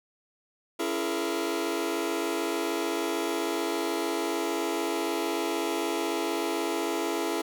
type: chord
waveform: sawtooth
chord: A# half-diminished seventh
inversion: first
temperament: just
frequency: 279.7 / 335.6 / 419.5 / 466.2 Hz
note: C#4 / E4 / G#4 / A#4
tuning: +16 / +31 / +17 / 0 cents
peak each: -32 / -26 / -29 / -32 dBFS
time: 0.79-7.42 s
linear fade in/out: 10 ms
effects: none